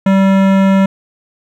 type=tone with hard clipping; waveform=sine; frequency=193.5 Hz; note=G3; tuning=22 cents flat; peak=-9 dBFS; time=0.06-0.86 s; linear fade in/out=5 ms; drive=18 dB; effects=none